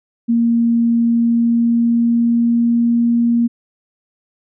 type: tone with pitch glide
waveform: sine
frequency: 233.1 to 235.3 Hz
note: A#3 to A#3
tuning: 0 to +16 cents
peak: -11 dBFS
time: 0.28-3.48 s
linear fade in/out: 20 ms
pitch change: +16 cents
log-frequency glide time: 1.03-3.1 s
effects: none